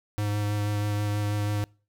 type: tone with vibrato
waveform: square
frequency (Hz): 103.83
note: G#2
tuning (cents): 0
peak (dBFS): -26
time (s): 0.18-1.64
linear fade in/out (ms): 0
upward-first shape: sine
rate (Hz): 6.2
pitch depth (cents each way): 13
effects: noise-tail reverb RT60 0.4 s tail -26 dB re dry